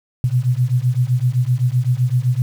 sine beating tone pair, 121.1 / 128.9 Hz, B2 / C3, -34 / -26 cents, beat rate 7.8 Hz, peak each -17 dBFS, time 0.24-2.42 s, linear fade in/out 0 ms, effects 7-bit

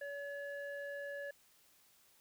square tone with low-pass filter, 568 Hz, C#5, 42 cents sharp, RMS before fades -44 dBFS, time 0.01-1.31 s, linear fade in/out 5 ms, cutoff 1500 Hz, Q 4.3, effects white hiss -68 dBFS RMS until 2.2 s

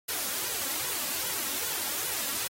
white noise with flanger, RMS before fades -32 dBFS, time 0.08-2.48 s, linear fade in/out 10 ms, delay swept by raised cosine 2 to 3.7 ms, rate 2.5 Hz, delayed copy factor +0.65, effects high-pass 100 Hz 12 dB/octave + AAC 48 kbps

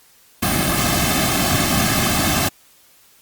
pink noise with comb filter, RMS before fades -18 dBFS, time 0.42-2.49 s, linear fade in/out 10 ms, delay 2.1 ms, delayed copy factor -1, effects white hiss -52 dBFS RMS until 3.21 s + Opus 48 kbps

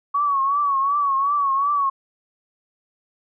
sine tone with vibrato, 1122 Hz, C#6, 21 cents sharp, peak -17 dBFS, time 0.14-1.9 s, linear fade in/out 10 ms, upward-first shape triangle, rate 2.7 Hz, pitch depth 86 cents each way, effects none

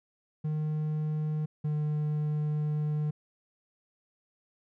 triangle tone pair in turn, 153.4 / 150.76 Hz, D#3 / D3, -24 / +46 cents, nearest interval unison, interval 30 cents, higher first, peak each -26 / -25 dBFS, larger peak second, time 0.44-1.46 / 1.64-3.11 s, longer second, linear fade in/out 10 ms, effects none

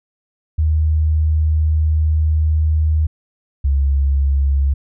sine tone pair in turn, 77.78 / 69.1 Hz, D#2 / C#2, 0 / -5 cents, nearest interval major second, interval 205 cents, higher first, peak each -12 / -12 dBFS, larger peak neither, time 0.58-3.07 / 3.64-4.74 s, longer first, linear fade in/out 10 ms, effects none

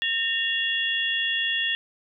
sine tone cluster, 1826 / 2790 / 3366 Hz, A#6 / F7 / G#7, -36 / -2 / +23 cents, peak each -27 dBFS, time 0.02-1.75 s, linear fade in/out 0 ms, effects none

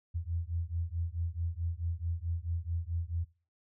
sine beating tone pair, 82.41 / 87.01 Hz, E2 / F2, 0 / -6 cents, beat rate 4.6 Hz, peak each -35 / -35 dBFS, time 0.14-3.25 s, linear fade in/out 20 ms, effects noise-tail reverb RT60 0.4 s tail -21 dB re dry

